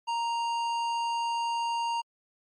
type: tone with tanh clipping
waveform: triangle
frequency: 932.3 Hz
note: A#5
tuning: in tune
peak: -29 dBFS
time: 0.07-2.02 s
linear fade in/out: 20 ms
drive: 18 dB
effects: MP3 48 kbps